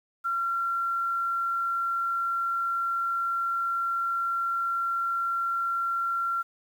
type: tone with quantisation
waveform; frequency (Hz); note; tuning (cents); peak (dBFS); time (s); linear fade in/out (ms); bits
sine; 1369; F6; -35; -25; 0.24-6.43; 20; 9
effects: none